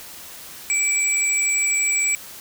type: tone pair together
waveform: sine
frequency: 2323 / 7796 Hz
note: D7 / B8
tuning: -20 / -23 cents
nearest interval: octave + major sixth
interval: 2097 cents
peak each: -21 / -20 dBFS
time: 0.7-2.15 s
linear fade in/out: 0 ms
effects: white hiss -39 dBFS RMS until 2.4 s